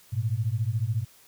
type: beating tone pair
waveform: sine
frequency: 104.7 / 118.7 Hz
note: G#2 / A#2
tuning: +15 / +32 cents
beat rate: 14 Hz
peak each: -27 dBFS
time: 0.12-1.05 s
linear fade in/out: 20 ms
effects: white hiss -56 dBFS RMS until 1.27 s